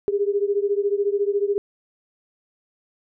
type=beating tone pair; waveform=sine; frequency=400 / 414 Hz; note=G4 / G#4; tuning=+35 / -5 cents; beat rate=14 Hz; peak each=-21 / -23 dBFS; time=0.08-1.58 s; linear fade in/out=0 ms; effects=none